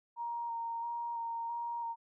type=tone with vibrato; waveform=sine; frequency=933 Hz; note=A#5; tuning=1 cent sharp; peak=-35 dBFS; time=0.16-1.96 s; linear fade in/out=50 ms; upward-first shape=square; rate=1.5 Hz; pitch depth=14 cents each way; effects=none